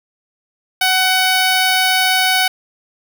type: tone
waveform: 10% pulse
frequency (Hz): 749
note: F#5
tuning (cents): +21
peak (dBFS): -4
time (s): 0.81-2.48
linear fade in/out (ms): 5
effects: none